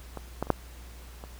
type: clicks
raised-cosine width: 1 ms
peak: -22 / -14 / -29 / -7 / -27 dBFS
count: 5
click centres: 0.173 / 0.426 / 0.47 / 0.503 / 1.239 s
effects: added 60 Hz sine -44 dBFS peak until 1.39 s + pink hiss -52 dBFS RMS until 1.39 s